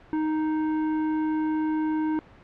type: tone with tanh clipping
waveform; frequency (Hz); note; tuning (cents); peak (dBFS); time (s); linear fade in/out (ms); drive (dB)
sine; 311.1; D#4; 0; -25; 0.13-2.19; 0; 13
effects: pink hiss -51 dBFS RMS until 2.43 s + low-pass 2000 Hz 12 dB/octave